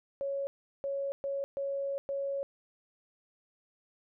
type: tone bursts at uneven times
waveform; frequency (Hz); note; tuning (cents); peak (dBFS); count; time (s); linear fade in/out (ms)
sine; 554.4; C#5; 0; -31; 5; 0.21-0.47 / 0.84-1.12 / 1.24-1.44 / 1.57-1.98 / 2.09-2.43; 0
effects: none